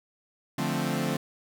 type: chord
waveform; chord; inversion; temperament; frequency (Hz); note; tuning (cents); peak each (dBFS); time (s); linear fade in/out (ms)
sawtooth; D minor seventh; none; equal; 146.83 / 174.61 / 220 / 261.6; D3 / F3 / A3 / C4; 0 / 0 / 0 / 0; -28; 0.58-1.17; 5
effects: none